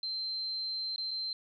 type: tone with dropouts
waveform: sine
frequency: 4120 Hz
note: C8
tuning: 28 cents flat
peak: -33 dBFS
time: 0.03-1.33 s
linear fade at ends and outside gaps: 2 ms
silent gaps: 0.961-0.98 / 1.109-1.112 s
effects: none